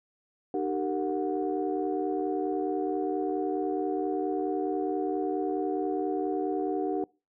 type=tone cluster; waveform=sine; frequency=303.3 / 387.8 / 457.8 / 732 Hz; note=D#4 / G4 / A#4 / F#5; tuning=-44 / -19 / -31 / -19 cents; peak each=-31 / -30 / -34 / -34 dBFS; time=0.54-7.04 s; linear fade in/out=2 ms; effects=noise-tail reverb RT60 0.3 s tail -25 dB re dry + tanh soft clip ceiling -17 dBFS